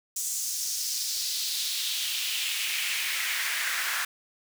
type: noise with high-pass filter sweep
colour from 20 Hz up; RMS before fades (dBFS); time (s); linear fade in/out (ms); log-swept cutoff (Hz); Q
pink; -30; 0.16-4.05; 5; 7100 to 1500; 2.4
effects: none